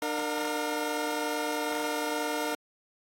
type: tone cluster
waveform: 20% pulse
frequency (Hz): 300.5 / 461.9 / 718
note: D4 / A#4 / F5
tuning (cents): +40 / -16 / +48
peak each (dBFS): -28 / -28 / -31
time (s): 0.02-2.55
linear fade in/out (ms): 2
effects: AAC 48 kbps